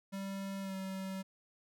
square tone with pitch glide, 195.3 to 191.06 Hz, G3 to G3, -6 to -44 cents, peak -39 dBFS, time 0.12-1.23 s, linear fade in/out 20 ms, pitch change -38 cents, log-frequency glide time 0.61-0.75 s, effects none

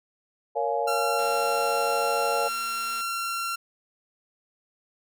sine chord, Bb minor seventh, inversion none, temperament just, 466.2 / 559.4 / 699.2 / 839.1 Hz, Bb4 / Db5 / F5 / Ab5, 0 / +16 / +2 / +18 cents, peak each -29 dBFS, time 0.55-2.49 s, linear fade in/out 20 ms
sawtooth tone, 1367 Hz, F6, 37 cents flat, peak -24 dBFS, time 0.87-3.56 s, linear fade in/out 10 ms
click train, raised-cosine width 0.2 ms, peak -29 dBFS, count 425, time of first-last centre 1.19-3.01 s, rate 233 Hz
effects none

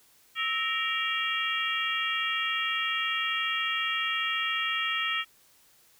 harmonic tone with a mistuned harmonic, 465.5 Hz, A#4, 2 cents flat, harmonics 3 / 4 / 5 / 6 / 7, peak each -33 / -33 / -33 / -33 / -33 dBFS, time 0.35-5.25 s, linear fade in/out 50 ms, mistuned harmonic 3, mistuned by -120 cents, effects white hiss -61 dBFS RMS until 5.99 s

